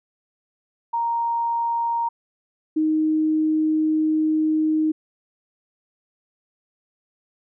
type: tone pair in turn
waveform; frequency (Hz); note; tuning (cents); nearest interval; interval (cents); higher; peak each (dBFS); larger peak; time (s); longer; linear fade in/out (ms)
sine; 932.3 / 311.8; A#5 / D#4; 0 / +4; octave + perfect fifth; 1896; first; -20 / -17; second; 0.93-2.09 / 2.76-4.92; second; 10
effects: none